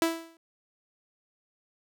sawtooth tone with exponential decay, 329.6 Hz, E4, in tune, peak -16 dBFS, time 0.02-0.37 s, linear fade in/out 1 ms, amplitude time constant 76 ms, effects none

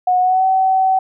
sine tone with pitch glide, 730 to 759.7 Hz, F#5 to F#5, -24 to +46 cents, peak -11 dBFS, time 0.07-0.99 s, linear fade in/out 5 ms, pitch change +70 cents, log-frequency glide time 0.2-0.45 s, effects none

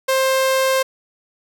sawtooth tone, 528 Hz, C5, 16 cents sharp, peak -11 dBFS, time 0.08-0.83 s, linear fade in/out 10 ms, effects none

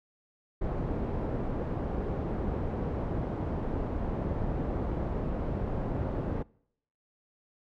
pink low-pass noise, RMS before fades -32 dBFS, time 0.61-6.43 s, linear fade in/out 10 ms, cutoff 640 Hz, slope 12 dB/octave, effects noise-tail reverb RT60 0.7 s tail -25 dB re dry

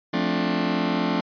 sawtooth chord, D minor seventh, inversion first, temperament just, 176.2 / 220.2 / 264.3 / 293.7 Hz, F3 / A3 / C4 / D4, +16 / +2 / +18 / 0 cents, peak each -23 dBFS, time 0.13-1.21 s, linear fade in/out 10 ms, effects resampled to 11025 Hz

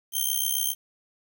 5% pulse tone with amplitude modulation, 3156 Hz, G7, 11 cents sharp, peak -12 dBFS, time 0.12-0.75 s, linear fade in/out 50 ms, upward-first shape sine, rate 67.3 Hz, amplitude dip 85%, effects 9-bit

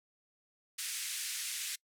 white band-pass noise, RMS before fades -39 dBFS, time 0.78-1.76 s, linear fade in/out 10 ms, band 1800 to 11000 Hz, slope 24 dB/octave, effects noise-tail reverb RT60 0.1 s tail -25 dB re dry

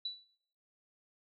sine tone with exponential decay, 3951 Hz, B7, in tune, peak -32 dBFS, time 0.05-0.29 s, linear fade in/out 5 ms, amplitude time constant 51 ms, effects noise-tail reverb RT60 0.7 s tail -22 dB re dry + MP3 64 kbps

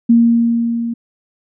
sine tone with level ramp, 233.1 Hz, A#3, in tune, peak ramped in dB -5 to -18 dBFS, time 0.09-0.94 s, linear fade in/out 10 ms, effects none

